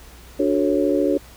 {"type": "chord", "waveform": "sine", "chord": "D major seventh", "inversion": "none", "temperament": "just", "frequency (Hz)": [293.7, 367.1, 440.5, 550.6], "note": ["D4", "F#4", "A4", "C#5"], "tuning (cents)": [0, -14, 2, -12], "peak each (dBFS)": [-20, -22, -24, -22], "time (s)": [0.39, 1.18], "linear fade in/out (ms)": 10, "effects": ["added 60 Hz sine -44 dBFS peak until 1.36 s", "pink hiss -46 dBFS RMS until 1.36 s"]}